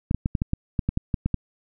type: clicks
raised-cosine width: 5 ms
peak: -10 dBFS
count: 12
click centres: 0.111 / 0.146 / 0.259 / 0.352 / 0.419 / 0.534 / 0.792 / 0.89 / 0.974 / 1.142 / 1.26 / 1.343 s
effects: none